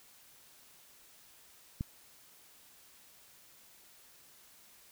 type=click; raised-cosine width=5 ms; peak=-22 dBFS; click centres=1.809 s; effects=white hiss -60 dBFS RMS until 4.91 s